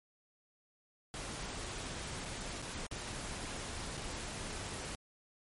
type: noise with dropouts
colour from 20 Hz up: pink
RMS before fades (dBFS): -42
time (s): 1.14-4.95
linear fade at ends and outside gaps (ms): 0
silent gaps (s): 2.252-2.256 / 2.618-2.625 / 2.866-2.913 / 3.971-3.975
effects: MP3 48 kbps